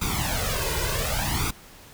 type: noise with flanger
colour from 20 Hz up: pink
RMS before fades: -26 dBFS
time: 0.01-1.51 s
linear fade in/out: 10 ms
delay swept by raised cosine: 0.83 to 2.03 ms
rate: 0.67 Hz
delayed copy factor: +0.85
effects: pink hiss -48 dBFS RMS until 1.93 s